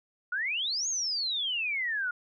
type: exponential two-way sweep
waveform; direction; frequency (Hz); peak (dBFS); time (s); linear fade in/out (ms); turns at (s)
sine; up then down; 1405 to 6730 to 1405; -28; 0.32-2.11; 5; 0.88
effects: none